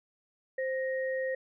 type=tone pair together; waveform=sine; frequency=523.3 / 1870.8 Hz; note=C5 / A#6; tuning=0 / +6 cents; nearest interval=octave + minor seventh; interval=2206 cents; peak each=-30 / -37 dBFS; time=0.58-1.35 s; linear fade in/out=5 ms; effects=none